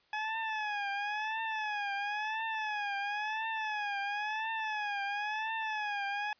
20% pulse tone with vibrato, 846 Hz, G#5, 32 cents sharp, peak -28 dBFS, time 0.13-6.33 s, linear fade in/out 2 ms, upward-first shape triangle, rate 0.97 Hz, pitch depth 110 cents each way, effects white hiss -69 dBFS RMS until 6.39 s + resampled to 11025 Hz

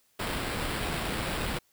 pink noise with sample-and-hold, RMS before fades -32 dBFS, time 0.19-1.59 s, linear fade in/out 10 ms, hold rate 6300 Hz, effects white hiss -68 dBFS RMS until 1.72 s

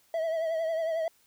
triangle tone with vibrato, 650 Hz, E5, 24 cents flat, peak -25 dBFS, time 0.14-1.08 s, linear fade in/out 2 ms, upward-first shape triangle, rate 11 Hz, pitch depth 57 cents each way, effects white hiss -65 dBFS RMS until 1.26 s

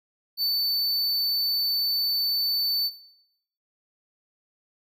square tone, 4518 Hz, C#8, 32 cents sharp, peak -23 dBFS, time 0.37-2.91 s, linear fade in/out 50 ms, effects noise-tail reverb RT60 0.8 s tail -20 dB re dry

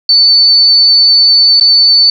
sine tone with dropouts, 4505 Hz, C#8, 27 cents sharp, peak -3 dBFS, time 0.09-2.1 s, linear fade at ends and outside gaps 2 ms, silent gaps 1.599-1.609 s, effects none

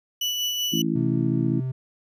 35% pulse tone with tremolo, 2960 Hz, F#7, in tune, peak -21 dBFS, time 0.21-0.82 s, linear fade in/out 5 ms, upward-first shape sine, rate 5.2 Hz, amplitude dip 30%
harmonic tone, 55 Hz, A1, in tune, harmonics 3 / 4 / 5 / 6, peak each -27 / -27 / -27 / -27 dBFS, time 0.72-1.61 s, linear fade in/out 20 ms
triangle tone, 129.7 Hz, C3, 15 cents flat, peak -23 dBFS, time 0.95-1.72 s, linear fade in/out 10 ms
effects none

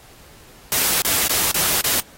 white noise with dropouts, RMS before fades -19 dBFS, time 0.72-2 s, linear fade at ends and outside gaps 0 ms, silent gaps 1.019-1.049 / 1.275-1.295 / 1.513-1.544 / 1.81-1.842 s, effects pink hiss -47 dBFS RMS until 2.17 s + AAC 48 kbps

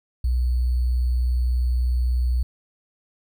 sine tone with sample-and-hold, 61.7 Hz, B1, 1 cent flat, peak -18 dBFS, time 0.24-2.43 s, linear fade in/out 5 ms, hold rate 4410 Hz, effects none

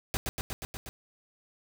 pink noise with echo, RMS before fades -30 dBFS, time 0.14-0.17 s, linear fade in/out 0 ms, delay 120 ms, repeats 6, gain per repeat -2 dB, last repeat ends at 0.89 s, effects none

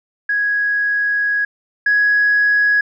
sine tone pair in turn, 1661.2 / 1669.2 Hz, G#6 / G#6, 0 / +8 cents, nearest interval unison, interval 8 cents, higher second, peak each -14 / -10 dBFS, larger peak second, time 0.29-1.45 / 1.86-2.81 s, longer first, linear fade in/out 5 ms, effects tanh soft clip ceiling -7 dBFS

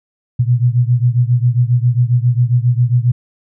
sine beating tone pair, 119.5 / 126.9 Hz, A#2 / B2, +43 / +47 cents, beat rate 7.4 Hz, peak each -12 / -14 dBFS, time 0.39-3.12 s, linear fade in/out 10 ms, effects none

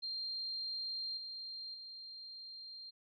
sine tone with level steps, 4186 Hz, C8, in tune, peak -38 / -43 / -47 dBFS, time 0.02-2.91 s, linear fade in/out 20 ms, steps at 1.17 / 1.74 s, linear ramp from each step 5 ms, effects none

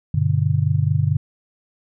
sine chord, G major, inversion none, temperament just, 98 / 122.5 / 147 Hz, G2 / B2 / D3, 0 / -14 / +2 cents, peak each -20 / -21 / -19 dBFS, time 0.14-1.17 s, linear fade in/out 5 ms, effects none

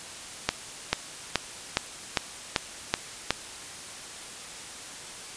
accelerating click train, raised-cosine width 0.2 ms, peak -4 dBFS, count 8, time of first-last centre 0.49-3.306 s, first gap 440 ms, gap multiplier 0.97, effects white hiss -41 dBFS RMS until 5.36 s + resampled to 22050 Hz

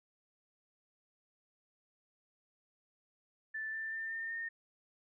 sine tone with pitch steps, 1760 / 1777.4 / 1794.9 / 1812.6 / 1830.5 Hz, A6 / A6 / A6 / A#6 / A#6, 0 / +17 / +34 / -49 / -32 cents, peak -37 dBFS, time 3.54-4.49 s, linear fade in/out 10 ms, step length 190 ms, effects none

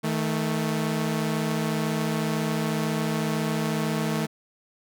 sawtooth tone pair together, 158.08 / 220.1 Hz, D#3 / A3, +28 / +1 cents, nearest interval tritone, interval 573 cents, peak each -23 / -23 dBFS, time 0.03-4.27 s, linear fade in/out 20 ms, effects none

